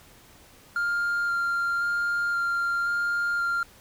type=tone with vibrato; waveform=triangle; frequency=1396.9 Hz; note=F6; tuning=in tune; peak=-21 dBFS; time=0.76-3.63 s; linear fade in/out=2 ms; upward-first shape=square; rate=0.95 Hz; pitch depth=8 cents each way; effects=tanh soft clip ceiling -17 dBFS + pink hiss -53 dBFS RMS until 3.8 s